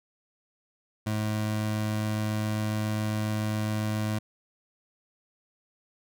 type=tone; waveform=25% pulse; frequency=107.3 Hz; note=A2; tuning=43 cents flat; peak=-23 dBFS; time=1.06-4.19 s; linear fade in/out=10 ms; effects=none